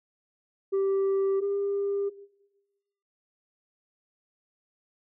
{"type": "tone pair in turn", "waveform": "sine", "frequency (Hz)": [390, 400], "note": ["G4", "G4"], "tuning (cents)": [-9, 35], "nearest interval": "unison", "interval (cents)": 44, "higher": "second", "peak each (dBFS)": [-20, -24], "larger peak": "first", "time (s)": [[0.72, 1.41], [1.41, 2.1]], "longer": "neither", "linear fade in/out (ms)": 20, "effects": ["noise-tail reverb RT60 1.0 s tail -18 dB re dry", "tanh soft clip ceiling -22 dBFS"]}